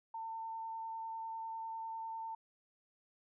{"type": "tone with vibrato", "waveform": "sine", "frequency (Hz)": 900, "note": "A5", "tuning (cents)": 39, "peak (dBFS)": -40, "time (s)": [0.14, 2.35], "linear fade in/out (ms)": 5, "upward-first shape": "square", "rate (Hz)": 10, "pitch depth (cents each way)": 8, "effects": []}